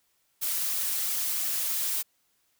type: noise with flanger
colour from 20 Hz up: blue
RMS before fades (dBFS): -29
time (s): 0.41-2.03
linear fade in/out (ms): 20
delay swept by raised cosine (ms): 1.9 to 6.1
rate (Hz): 2.9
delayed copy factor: -0.55
effects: white hiss -71 dBFS RMS until 2.59 s